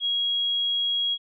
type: tone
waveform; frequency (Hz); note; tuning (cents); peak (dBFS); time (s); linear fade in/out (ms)
sine; 3300; G#7; -12; -22; 0-1.18; 50
effects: none